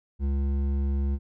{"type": "tone with hard clipping", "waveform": "sine", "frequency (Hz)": 69.3, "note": "C#2", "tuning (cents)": 0, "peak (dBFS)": -25, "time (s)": [0.19, 1.19], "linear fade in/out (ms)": 50, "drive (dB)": 9, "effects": []}